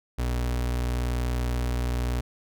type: tone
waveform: 35% pulse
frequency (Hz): 60.9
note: B1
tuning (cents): -24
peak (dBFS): -23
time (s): 0.18-2.21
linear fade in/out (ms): 10
effects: none